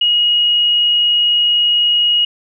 sine tone, 2889 Hz, F#7, 42 cents flat, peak -10 dBFS, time 0.01-2.25 s, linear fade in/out 5 ms, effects none

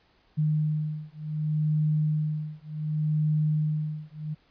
sine beating tone pair, 152.8 / 153.47 Hz, D#3 / D#3, -31 / -23 cents, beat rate 0.67 Hz, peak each -27 dBFS, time 0.37-4.35 s, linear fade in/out 20 ms, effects pink hiss -64 dBFS RMS until 4.5 s + resampled to 11025 Hz

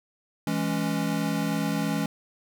square chord, C# minor, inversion first, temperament equal, 164.81 / 207.7 / 277.2 Hz, E3 / G#3 / C#4, 0 / 0 / 0 cents, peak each -30 dBFS, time 0.47-2.06 s, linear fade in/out 2 ms, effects none

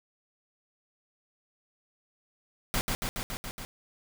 pink noise with echo, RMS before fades -28 dBFS, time 2.74-2.81 s, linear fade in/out 0 ms, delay 140 ms, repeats 6, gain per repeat -2 dB, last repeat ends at 3.65 s, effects none

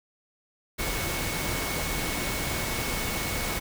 sine tone in noise, 2208 Hz, C#7, 7 cents flat, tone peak -37 dBFS, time 0.78-3.6 s, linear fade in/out 20 ms, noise pink, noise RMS -30 dBFS, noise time 0.78-3.6 s, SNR -10 dB, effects none

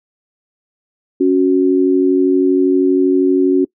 sine tone pair together, 277.2 / 369.8 Hz, C#4 / F#4, 0 / -1 cents, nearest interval perfect fourth, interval 499 cents, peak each -12 dBFS, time 1.2-3.65 s, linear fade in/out 10 ms, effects noise-tail reverb RT60 0.1 s tail -24 dB re dry

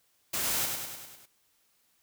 white noise with echo, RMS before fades -31 dBFS, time 0.33-0.66 s, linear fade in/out 10 ms, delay 100 ms, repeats 6, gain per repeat -4 dB, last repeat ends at 1.26 s, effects white hiss -70 dBFS RMS until 2.02 s

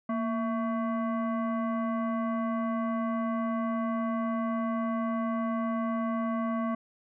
sine tone with frequency modulation, 232.1 Hz, A#3, 7 cents flat, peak -27 dBFS, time 0.09-6.75 s, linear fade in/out 5 ms, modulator 892 Hz, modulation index 0.87, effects none

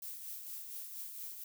violet noise with tremolo, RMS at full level -43 dBFS, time 0.02-1.44 s, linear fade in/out 5 ms, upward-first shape triangle, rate 4.3 Hz, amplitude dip 50%, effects none

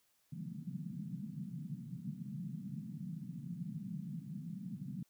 white band-pass noise, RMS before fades -44 dBFS, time 0.32-5.03 s, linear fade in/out 5 ms, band 140 to 210 Hz, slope 48 dB/octave, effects white hiss -75 dBFS RMS until 5.09 s

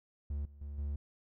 triangle tone with level steps, 72 Hz, D2, 34 cents flat, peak -32 / -50 / -38 / -32 dBFS, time 0.3-0.96 s, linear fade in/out 5 ms, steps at 0.45 / 0.61 / 0.78 s, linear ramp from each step 5 ms, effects none

